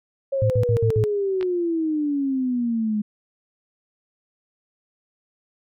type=exponential sweep; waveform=sine; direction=down; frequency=551 to 207.7 Hz; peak=-20 dBFS; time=0.32-3.02 s; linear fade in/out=10 ms
type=tone bursts; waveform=sine; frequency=110 Hz; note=A2; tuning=in tune; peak=-17 dBFS; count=5; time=0.42-1.039 s; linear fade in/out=0 ms; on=79 ms; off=56 ms
type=clicks; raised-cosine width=0.3 ms; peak=-19 dBFS; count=2; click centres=1.411 / 1.428 s
effects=none